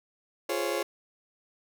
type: chord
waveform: 35% pulse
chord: Db major seventh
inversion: first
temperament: just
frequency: 346.5 / 415.8 / 519.7 / 554.4 Hz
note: F4 / Ab4 / C5 / Db5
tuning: -14 / +2 / -12 / 0 cents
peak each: -32 / -32 / -33 / -31 dBFS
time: 0.49-0.83 s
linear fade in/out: 5 ms
effects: none